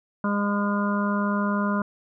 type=harmonic tone; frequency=203.7 Hz; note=G#3; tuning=33 cents flat; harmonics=1 / 2 / 3 / 5 / 6 / 7; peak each=-23 / -36 / -32 / -30 / -33 / -32 dBFS; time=0.24-1.82 s; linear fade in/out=2 ms; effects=none